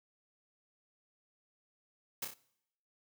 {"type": "noise with echo", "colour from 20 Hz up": "white", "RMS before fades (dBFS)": -37, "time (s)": [2.22, 2.25], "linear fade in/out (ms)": 5, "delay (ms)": 30, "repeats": 3, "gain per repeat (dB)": -5, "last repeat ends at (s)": 2.34, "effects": ["noise-tail reverb RT60 0.8 s tail -22 dB re dry"]}